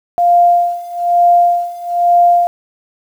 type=tone with tremolo; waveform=sine; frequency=698.5 Hz; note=F5; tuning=in tune; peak=-5 dBFS; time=0.18-2.47 s; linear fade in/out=0 ms; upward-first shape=sine; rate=1.1 Hz; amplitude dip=90%; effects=7-bit